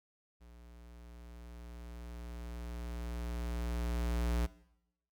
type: tone with level ramp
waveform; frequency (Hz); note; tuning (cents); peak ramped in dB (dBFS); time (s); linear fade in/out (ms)
square; 59.1; A#1; +24; -55 to -30; 0.4-4.47; 20
effects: noise-tail reverb RT60 0.8 s tail -19 dB re dry